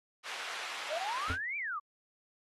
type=band-pass noise; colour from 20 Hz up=white; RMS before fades=-42 dBFS; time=0.23-1.37 s; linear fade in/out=50 ms; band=790 to 2900 Hz; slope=12 dB/octave
type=exponential two-way sweep; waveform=sine; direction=up then down; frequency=574 to 2406 to 1111 Hz; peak=-34 dBFS; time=0.89-1.8 s; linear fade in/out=20 ms; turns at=1.57 s
type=tone with exponential decay; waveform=square; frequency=88 Hz; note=F2; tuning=14 cents sharp; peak=-30 dBFS; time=1.3-1.42 s; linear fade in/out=0 ms; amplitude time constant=24 ms
effects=AAC 32 kbps